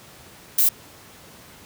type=noise; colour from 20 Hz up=violet; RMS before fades=-17 dBFS; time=0.58-0.69 s; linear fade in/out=5 ms; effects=pink hiss -46 dBFS RMS until 1.65 s + high-pass 80 Hz 12 dB/octave